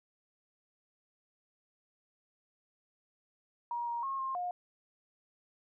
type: tone with pitch steps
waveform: sine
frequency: 950 / 943 / 1081 / 1063 / 715 Hz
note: A#5 / A#5 / C#6 / C6 / F5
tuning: +33 / +20 / -44 / +27 / +41 cents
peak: -33 dBFS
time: 3.71-4.51 s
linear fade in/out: 2 ms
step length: 160 ms
effects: none